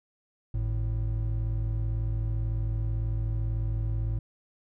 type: tone pair together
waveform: triangle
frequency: 51.91 / 110 Hz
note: G#1 / A2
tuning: 0 / 0 cents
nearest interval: octave + minor second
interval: 1300 cents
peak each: -27 dBFS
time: 0.54-4.19 s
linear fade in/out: 5 ms
effects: none